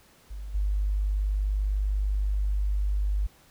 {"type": "tone with level steps", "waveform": "sine", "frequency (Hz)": 50.2, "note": "G1", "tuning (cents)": 42, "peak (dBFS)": [-34, -23], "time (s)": [0.3, 3.27], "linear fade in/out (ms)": 10, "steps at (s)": 0.54, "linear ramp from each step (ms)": 10, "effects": ["pink hiss -58 dBFS RMS until 3.5 s"]}